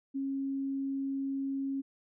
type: tone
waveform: sine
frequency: 272.5 Hz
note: C#4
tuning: 29 cents flat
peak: -31 dBFS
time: 0.14-1.82 s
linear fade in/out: 20 ms
effects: none